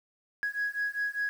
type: beating tone pair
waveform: sine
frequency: 1661.2 / 1666.2 Hz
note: G#6 / G#6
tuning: 0 / +5 cents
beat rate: 5 Hz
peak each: -31 dBFS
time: 0.43-1.29 s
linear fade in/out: 0 ms
effects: tanh soft clip ceiling -24 dBFS + 9-bit